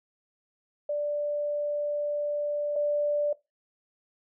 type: tone pair in turn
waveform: sine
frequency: 587.3 / 587.3 Hz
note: D5 / D5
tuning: 0 / 0 cents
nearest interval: unison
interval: 0 cents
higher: neither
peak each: -26 / -23 dBFS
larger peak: second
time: 0.89-2.76 / 2.76-3.33 s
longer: first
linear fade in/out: 5 ms
effects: noise-tail reverb RT60 0.2 s tail -19 dB re dry